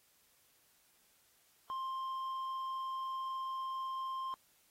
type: tone with tanh clipping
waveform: sine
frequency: 1054 Hz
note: C6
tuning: 12 cents sharp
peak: -38 dBFS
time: 1.7-4.34 s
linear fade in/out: 0 ms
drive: 5 dB
effects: white hiss -70 dBFS RMS until 4.7 s + AAC 48 kbps